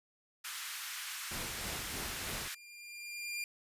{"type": "high-pass noise", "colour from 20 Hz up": "pink", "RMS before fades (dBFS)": -42, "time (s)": [0.44, 2.55], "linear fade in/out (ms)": 10, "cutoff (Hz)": 1300, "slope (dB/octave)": 24}
{"type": "noise with tremolo", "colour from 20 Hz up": "pink", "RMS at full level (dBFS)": -41, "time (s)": [1.31, 2.48], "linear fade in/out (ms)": 5, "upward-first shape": "sine", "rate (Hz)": 3.2, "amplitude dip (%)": 55}
{"type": "tone with exponential growth", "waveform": "sawtooth", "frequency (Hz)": 2397, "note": "D7", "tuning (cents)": 35, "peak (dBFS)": -32, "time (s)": [1.5, 3.44], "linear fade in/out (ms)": 1, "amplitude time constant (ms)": 420}
{"effects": ["resampled to 32000 Hz"]}